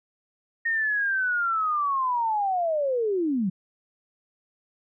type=linear sweep; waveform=sine; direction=down; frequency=1856 to 174.61 Hz; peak=-22 dBFS; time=0.65-3.5 s; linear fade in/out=10 ms; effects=none